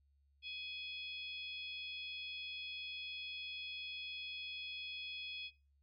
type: harmonic tone with a mistuned harmonic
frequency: 839 Hz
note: G#5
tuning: 17 cents sharp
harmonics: 3 / 4 / 5 / 6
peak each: -46 / -46 / -56 / -58 dBFS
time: 0.42-5.51 s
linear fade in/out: 50 ms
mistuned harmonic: 5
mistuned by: +40 cents
effects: noise-tail reverb RT60 0.3 s tail -18 dB re dry + added 70 Hz sine -70 dBFS peak until 5.82 s